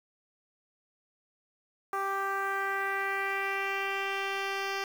10% pulse tone with low-pass filter sweep, 392 Hz, G4, in tune, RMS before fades -32 dBFS, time 1.93-4.84 s, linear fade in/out 2 ms, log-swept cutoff 1200 to 4400 Hz, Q 2.2, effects 8-bit

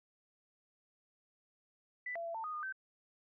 sine tone with pitch steps, 1986 / 676 / 672 / 894 / 1240 / 1220 / 1545 Hz, B6 / E5 / E5 / A5 / D#6 / D#6 / G6, +9 / +43 / +33 / +27 / -6 / -34 / -26 cents, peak -38 dBFS, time 2.06-2.725 s, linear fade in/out 5 ms, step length 95 ms, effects none

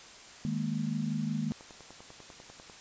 sine chord, D# suspended fourth, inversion none, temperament equal, 155.56 / 207.7 / 233.1 Hz, D#3 / G#3 / A#3, 0 / 0 / 0 cents, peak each -34 dBFS, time 0.45-1.52 s, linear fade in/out 0 ms
click train, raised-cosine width 1 ms, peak -35 dBFS, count 13, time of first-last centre 1.51-2.698 s, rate 10.1 Hz
effects white hiss -50 dBFS RMS until 2.8 s + resampled to 16000 Hz

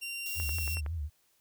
sawtooth tone with pitch glide, 2765 to 2725 Hz, F7 to F7, -18 to -43 cents, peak -33 dBFS, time 0.01-0.81 s, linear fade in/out 20 ms, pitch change -25 cents, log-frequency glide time 0.37-0.65 s
violet noise, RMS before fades -39 dBFS, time 0.26-0.75 s, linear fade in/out 0 ms
sine tone with vibrato, 78.4 Hz, D#2, 14 cents sharp, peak -32 dBFS, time 0.35-1.1 s, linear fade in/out 50 ms, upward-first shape triangle, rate 5.5 Hz, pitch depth 180 cents each way
click train, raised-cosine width 0.5 ms, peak -28 dBFS, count 6, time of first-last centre 0.4-0.863 s, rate 10.8 Hz
effects white hiss -70 dBFS RMS until 1.4 s

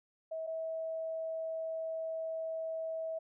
sine tone pair in turn, 644 / 646.9 Hz, E5 / E5, -41 / -33 cents, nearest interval unison, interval 8 cents, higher second, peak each -36 / -35 dBFS, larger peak second, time 0.31-0.47 / 0.47-3.19 s, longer second, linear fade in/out 10 ms, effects none

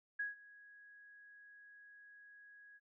sine tone with ADSR envelope, 1661.2 Hz, G#6, in tune, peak -35 dBFS, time 0.19-2.8 s, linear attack 9 ms, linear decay 150 ms, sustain -22 dB, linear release 39 ms, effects none

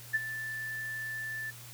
sine tone with ADSR envelope, 1760 Hz, A6, in tune, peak -23 dBFS, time 0.13-1.51 s, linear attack 20 ms, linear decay 31 ms, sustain -12 dB, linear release 14 ms, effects added 119 Hz sine -50 dBFS peak until 1.73 s + white hiss -50 dBFS RMS until 1.73 s

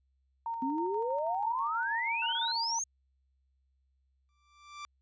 sine tone with tremolo, 920 Hz, A#5, 23 cents flat, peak -32 dBFS, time 0.46-2.79 s, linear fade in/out 2 ms, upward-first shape square, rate 6.2 Hz, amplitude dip 30%
sine exponential sweep, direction up, 254.2 to 6645 Hz, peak -31 dBFS, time 0.62-2.84 s, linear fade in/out 5 ms
sine tone bursts, 1480 Hz, F#6, in tune, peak -37 dBFS, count 5, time 2.22-2.519 s, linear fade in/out 5 ms, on 43 ms, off 21 ms
sawtooth tone with exponential growth, 1174.7 Hz, D6, in tune, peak -35 dBFS, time 4.29-4.85 s, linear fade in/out 0 ms, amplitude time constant 120 ms
effects added 66 Hz sine -70 dBFS peak until 5.01 s + resampled to 16000 Hz

